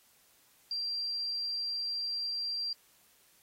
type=tone; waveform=sine; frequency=4729 Hz; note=D8; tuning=11 cents sharp; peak=-32 dBFS; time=0.71-2.73 s; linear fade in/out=2 ms; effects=white hiss -65 dBFS RMS until 3.42 s + AAC 48 kbps